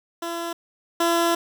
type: tone pair in turn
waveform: 15% pulse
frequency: 338.4 / 338.4 Hz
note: E4 / E4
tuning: +45 / +45 cents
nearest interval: unison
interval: 0 cents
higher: neither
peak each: -21 / -12 dBFS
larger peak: second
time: 0.22-0.53 / 1-1.35 s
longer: second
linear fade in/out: 5 ms
effects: none